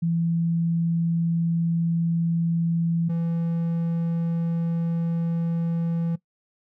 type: tone pair in turn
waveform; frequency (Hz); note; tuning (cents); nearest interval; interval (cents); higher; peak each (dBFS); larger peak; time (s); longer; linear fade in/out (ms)
sine / triangle; 167.4 / 167.4; E3 / E3; +27 / +27; unison; 0; neither; -20; neither; 0.02-3.09 / 3.09-6.16; neither; 10
effects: noise-tail reverb RT60 0.1 s tail -19 dB re dry